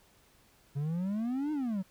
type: exponential two-way sweep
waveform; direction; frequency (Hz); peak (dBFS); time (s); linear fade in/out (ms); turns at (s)
triangle; up then down; 137.4 to 311.1 to 181.1; -28; 0.75-1.83; 20; 1.52
effects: pink hiss -64 dBFS RMS until 1.9 s